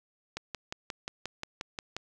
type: click train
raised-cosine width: 0.2 ms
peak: -18 dBFS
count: 10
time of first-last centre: 0.37-1.966 s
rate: 5.64 Hz
effects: none